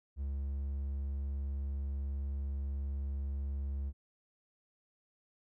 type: tone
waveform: triangle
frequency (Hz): 69.3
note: C#2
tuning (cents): 0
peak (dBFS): -32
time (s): 0.16-3.93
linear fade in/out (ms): 50
effects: none